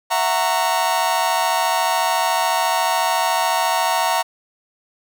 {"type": "chord", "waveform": "40% pulse", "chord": "F# dominant seventh", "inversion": "third", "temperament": "just", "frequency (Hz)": [666, 740, 925, 1110], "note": ["E5", "F#5", "A#5", "C#6"], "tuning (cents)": [18, 0, -14, 2], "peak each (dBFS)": [-23, -22, -19, -25], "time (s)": [0.1, 4.23], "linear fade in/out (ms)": 20, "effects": []}